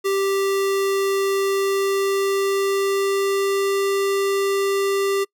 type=tone with pitch glide; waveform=square; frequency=392 to 394.5 Hz; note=G4 to G4; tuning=0 to +11 cents; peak=-19 dBFS; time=0.04-5.25 s; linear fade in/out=20 ms; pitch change=+11 cents; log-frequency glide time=1.34-3.85 s; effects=noise-tail reverb RT60 0.1 s tail -26 dB re dry